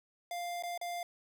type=tone with dropouts; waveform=square; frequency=698.5 Hz; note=F5; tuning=in tune; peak=-37 dBFS; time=0.31-1.03 s; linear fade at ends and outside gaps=2 ms; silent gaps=0.625-0.635 / 0.777-0.813 s; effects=none